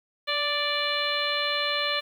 harmonic tone with a mistuned harmonic, 587 Hz, D5, 1 cent flat, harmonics 1 / 2 / 3 / 4 / 5 / 6 / 7, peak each -32 / -32 / -32 / -32 / -32 / -32 / -32 dBFS, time 0.27-2.01 s, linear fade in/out 20 ms, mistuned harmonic 1, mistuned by -18 cents, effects 9-bit

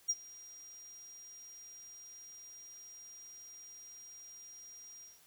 triangle tone with ADSR envelope, 5700 Hz, F8, 34 cents sharp, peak -26 dBFS, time 0.08-5.21 s, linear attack 19 ms, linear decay 41 ms, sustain -23 dB, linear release 180 ms, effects white hiss -64 dBFS RMS until 5.26 s

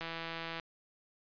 click train, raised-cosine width 0.3 ms, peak -24 dBFS, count 98, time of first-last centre 0.01-0.598 s, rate 165 Hz, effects resampled to 11025 Hz

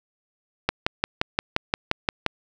click train, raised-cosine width 0.3 ms, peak -4 dBFS, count 10, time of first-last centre 0.69-2.263 s, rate 5.72 Hz, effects none

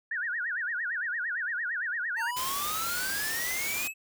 sine tone with vibrato, 1645 Hz, G#6, 17 cents flat, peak -29 dBFS, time 0.11-2.31 s, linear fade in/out 5 ms, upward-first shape sine, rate 8.8 Hz, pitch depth 250 cents each way
square exponential sweep, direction up, 882 to 2637 Hz, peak -33 dBFS, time 2.16-3.94 s, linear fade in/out 50 ms
white noise, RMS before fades -34 dBFS, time 2.36-3.88 s, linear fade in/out 10 ms
effects none

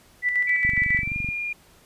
sine tone with tremolo, 1975.5 Hz, B6, in tune, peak -18 dBFS, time 0.22-1.04 s, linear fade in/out 50 ms, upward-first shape square, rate 7.3 Hz, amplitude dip 45%
sine tone with pitch glide, 2301 to 2415 Hz, D7 to D7, -36 to +48 cents, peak -26 dBFS, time 0.47-1.53 s, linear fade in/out 5 ms, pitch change +84 cents, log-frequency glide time 1-1.16 s
click train, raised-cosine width 5 ms, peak -20 dBFS, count 16, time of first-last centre 0.65-1.288 s, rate 23.5 Hz
effects pink hiss -55 dBFS RMS until 1.85 s + resampled to 32000 Hz

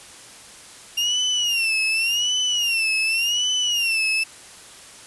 35% pulse tone with vibrato, 2794 Hz, F7, in tune, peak -17 dBFS, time 0.97-4.24 s, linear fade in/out 10 ms, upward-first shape sine, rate 0.88 Hz, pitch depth 130 cents each way, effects white hiss -43 dBFS RMS until 5.06 s + resampled to 24000 Hz

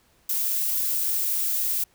violet noise, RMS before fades -25 dBFS, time 0.29-1.84 s, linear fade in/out 5 ms, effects pink hiss -62 dBFS RMS until 1.94 s

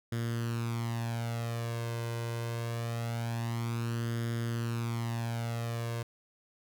sawtooth tone with flanger, 116.54 Hz, A#2, in tune, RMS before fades -34 dBFS, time 0.12-6.03 s, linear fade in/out 5 ms, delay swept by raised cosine 0.59 to 1.99 ms, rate 0.24 Hz, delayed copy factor +0.65, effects none

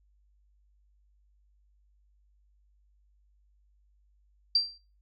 sine tone with exponential decay, 4708 Hz, D8, 3 cents sharp, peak -18 dBFS, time 4.55-4.78 s, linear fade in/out 5 ms, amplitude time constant 50 ms, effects noise-tail reverb RT60 0.3 s tail -19 dB re dry + added 50 Hz sine -63 dBFS peak until 5.01 s

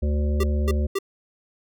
harmonic tone, 73.42 Hz, D2, in tune, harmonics 1 / 3 / 5 / 7 / 8, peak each -20 / -30 / -34 / -37 / -38 dBFS, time 0.02-0.87 s, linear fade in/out 10 ms
square tone bursts, 392 Hz, G4, in tune, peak -22 dBFS, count 3, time 0.4-0.988 s, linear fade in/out 5 ms, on 36 ms, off 240 ms
effects none

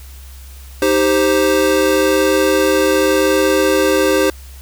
square chord, C minor, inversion first, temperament equal, 311.1 / 392 / 523.3 Hz, Eb4 / G4 / C5, 0 / 0 / 0 cents, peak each -18 / -16 / -16 dBFS, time 0.82-4.3 s, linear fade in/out 2 ms, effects added 66 Hz sine -33 dBFS peak until 4.61 s + white hiss -43 dBFS RMS until 4.61 s

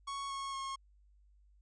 45% pulse tone with pitch steps, 1108.7 / 1096 / 1083.4 Hz, C#6 / C#6 / C#6, 0 / -20 / -40 cents, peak -38 dBFS, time 0.07-0.76 s, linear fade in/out 10 ms, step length 230 ms, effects added 50 Hz sine -62 dBFS peak until 1.61 s + resampled to 22050 Hz

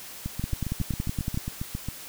two click trains, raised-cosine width 5 ms, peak -15 / -18 dBFS, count 11 / 13, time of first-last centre 0.44-1.375 / 0.26-1.886 s, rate 10.7 / 7.38 Hz, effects white hiss -42 dBFS RMS until 2.08 s

